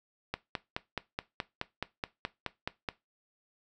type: click train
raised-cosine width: 0.3 ms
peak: -16 dBFS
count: 13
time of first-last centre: 0.34-2.888 s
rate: 4.71 Hz
effects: noise-tail reverb RT60 0.2 s tail -18 dB re dry